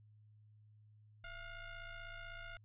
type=ring-modulated tone; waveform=sawtooth; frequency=703 Hz; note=F5; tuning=11 cents sharp; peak=-40 dBFS; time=1.24-2.57 s; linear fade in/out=2 ms; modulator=731 Hz; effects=added 106 Hz sine -61 dBFS peak until 2.64 s + resampled to 8000 Hz